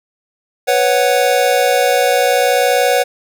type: chord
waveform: square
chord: B suspended second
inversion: none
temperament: equal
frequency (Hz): 493.9 / 554.4 / 740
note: B4 / C#5 / F#5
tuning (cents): 0 / 0 / 0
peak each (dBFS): -16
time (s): 0.67-3.04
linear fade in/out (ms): 20
effects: none